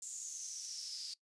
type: noise with high-pass filter sweep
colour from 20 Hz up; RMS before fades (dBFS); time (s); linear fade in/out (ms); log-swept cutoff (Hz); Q
pink; -45; 0.02-1.14; 5; 7300 to 4700; 8
effects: noise-tail reverb RT60 0.1 s tail -20 dB re dry + resampled to 22050 Hz